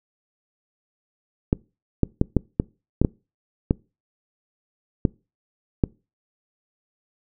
clicks, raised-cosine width 3 ms, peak -4 dBFS, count 10, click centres 1.529 / 2.033 / 2.214 / 2.367 / 2.599 / 3.016 / 3.048 / 3.709 / 5.052 / 5.838 s, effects noise-tail reverb RT60 0.3 s tail -25 dB re dry

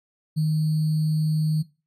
sine tone with sample-and-hold, 155.56 Hz, D#3, in tune, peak -19 dBFS, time 0.36-1.63 s, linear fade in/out 20 ms, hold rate 4410 Hz, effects noise-tail reverb RT60 0.3 s tail -19 dB re dry + AAC 64 kbps

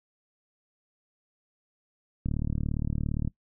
click train, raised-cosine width 5 ms, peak -17 dBFS, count 39, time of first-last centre 2.26-3.276 s, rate 37.4 Hz, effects noise-tail reverb RT60 0.1 s tail -22 dB re dry

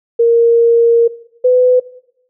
sine tone pair in turn, 465.9 / 501.9 Hz, A#4 / B4, -1 / +28 cents, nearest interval minor second, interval 129 cents, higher second, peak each -6 dBFS, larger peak neither, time 0.19-1.08 / 1.44-1.8 s, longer first, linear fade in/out 10 ms, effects noise-tail reverb RT60 0.8 s tail -19 dB re dry

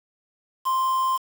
triangle tone with quantisation, 1046.5 Hz, C6, in tune, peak -18 dBFS, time 0.65-1.18 s, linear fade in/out 20 ms, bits 6, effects none

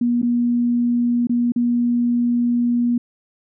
sine tone with dropouts, 240.1 Hz, B3, 49 cents flat, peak -15 dBFS, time 0.01-2.98 s, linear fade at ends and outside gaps 5 ms, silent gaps 0.218-0.228 / 1.271-1.294 / 1.521-1.56 s, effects none

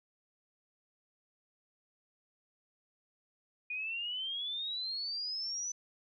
sine exponential sweep, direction up, 2445 to 6050 Hz, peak -35 dBFS, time 3.7-5.72 s, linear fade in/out 5 ms, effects none

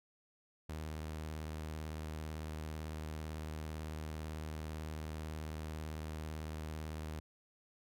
sawtooth tone with vibrato, 77.78 Hz, D#2, in tune, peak -37 dBFS, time 0.69-7.2 s, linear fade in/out 5 ms, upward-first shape sine, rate 18 Hz, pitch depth 49 cents each way, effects none

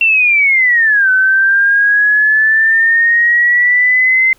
sine linear two-way sweep, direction down then up, 2722 to 1512 to 2074 Hz, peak -7 dBFS, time 0.01-4.33 s, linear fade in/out 2 ms, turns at 1.1 s, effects pink hiss -50 dBFS RMS until 4.38 s

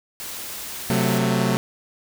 white noise, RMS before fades -33 dBFS, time 0.2-1.18 s, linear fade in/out 0 ms
sawtooth chord, F# diminished, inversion second, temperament equal with one note detuned, 130.81 / 185 / 221.9 Hz, C3 / F#3 / A3, 0 / 0 / +15 cents, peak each -19 dBFS, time 0.9-1.57 s, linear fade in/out 0 ms
effects none

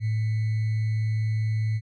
sine tone with sample-and-hold, 109.4 Hz, A2, 9 cents flat, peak -22 dBFS, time 0-1.81 s, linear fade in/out 50 ms, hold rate 2100 Hz, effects low-pass 4000 Hz 12 dB/octave

